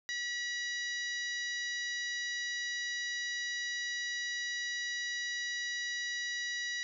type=harmonic tone; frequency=968 Hz; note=B5; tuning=35 cents flat; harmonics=2 / 3 / 4 / 5 / 6 / 7; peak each=-36 / -49 / -41 / -46 / -45 / -54 dBFS; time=0.09-6.83 s; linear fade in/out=0 ms; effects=none